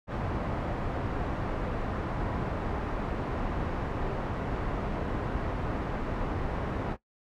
pink low-pass noise, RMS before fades -32 dBFS, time 0.07-6.97 s, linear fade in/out 50 ms, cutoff 1200 Hz, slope 12 dB/octave, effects noise-tail reverb RT60 0.1 s tail -17 dB re dry

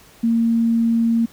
sine tone, 230 Hz, A#3, 23 cents flat, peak -14 dBFS, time 0.23-1.26 s, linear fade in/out 10 ms, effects pink hiss -48 dBFS RMS until 1.32 s

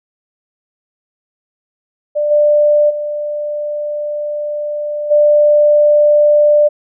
sine tone with level steps, 593 Hz, D5, 17 cents sharp, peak -12 / -7 / -17 / -6 dBFS, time 2.15-6.69 s, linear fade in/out 20 ms, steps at 2.3 / 2.89 / 5.1 s, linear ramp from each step 20 ms, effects none

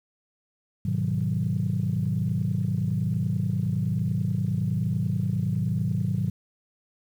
sine chord, G# minor seventh, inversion none, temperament equal with one note detuned, 103.83 / 124.98 / 155.56 / 185 Hz, G#2 / B2 / D#3 / F#3, 0 / +21 / 0 / 0 cents, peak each -28 dBFS, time 0.85-6.3 s, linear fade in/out 5 ms, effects tanh soft clip ceiling -15 dBFS + 9-bit

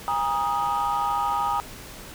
sine tone cluster, 813 / 946 / 1246 Hz, G#5 / A#5 / D#6, -37 / +25 / +2 cents, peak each -25 dBFS, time 0.08-1.6 s, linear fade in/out 0 ms, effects tanh soft clip ceiling -17 dBFS + pink hiss -41 dBFS RMS until 2.14 s

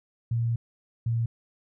sine tone pair in turn, 116.54 / 115.73 Hz, A#2 / A#2, 0 / -12 cents, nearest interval unison, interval 12 cents, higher first, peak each -23 dBFS, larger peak neither, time 0.31-0.56 / 1.06-1.26 s, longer first, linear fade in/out 5 ms, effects none

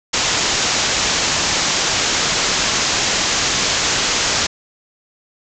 white low-pass noise, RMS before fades -18 dBFS, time 0.13-4.47 s, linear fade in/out 10 ms, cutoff 7300 Hz, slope 96 dB/octave, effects none

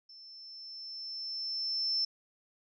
sine tone with level ramp, 5320 Hz, E8, 15 cents sharp, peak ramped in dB -50 to -27 dBFS, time 0.09-2.05 s, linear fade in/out 5 ms, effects none

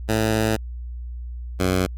10% pulse tone pair in turn, 110 / 92.5 Hz, A2 / F#2, 0 / 0 cents, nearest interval minor third, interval 300 cents, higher first, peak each -10 / -10 dBFS, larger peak neither, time 0.08-0.57 / 1.59-1.87 s, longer first, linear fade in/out 20 ms, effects added 60 Hz sine -29 dBFS peak until 1.97 s + MP3 96 kbps

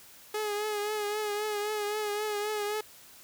sawtooth tone with vibrato, 419.7 Hz, G#4, 18 cents sharp, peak -26 dBFS, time 0.34-2.81 s, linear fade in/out 5 ms, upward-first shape triangle, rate 3.8 Hz, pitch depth 48 cents each way, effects white hiss -53 dBFS RMS until 3.23 s

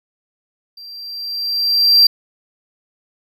triangle tone with level ramp, 4718 Hz, D8, 7 cents sharp, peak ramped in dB -33 to -4 dBFS, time 0.77-2.07 s, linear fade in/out 5 ms, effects none

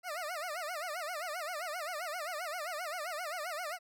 20% pulse tone with vibrato, 659.3 Hz, E5, in tune, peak -32 dBFS, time 0.03-3.79 s, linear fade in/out 50 ms, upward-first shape sine, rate 7.6 Hz, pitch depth 200 cents each way, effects none

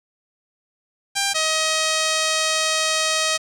5% pulse tone pair in turn, 794 / 631.8 Hz, G5 / D#5, +22 / +26 cents, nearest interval major third, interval 396 cents, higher first, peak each -7 dBFS, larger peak neither, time 1.15-1.34 / 1.34-3.38 s, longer second, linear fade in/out 20 ms, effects low-pass 10000 Hz 12 dB/octave + 8-bit

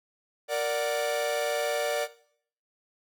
45% pulse chord, Bb augmented, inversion none, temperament equal, 466.2 / 587.3 / 740 Hz, Bb4 / D5 / F#5, 0 / 0 / 0 cents, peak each -32 / -28 / -34 dBFS, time 0.48-2.08 s, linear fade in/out 50 ms, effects noise-tail reverb RT60 0.6 s tail -17 dB re dry

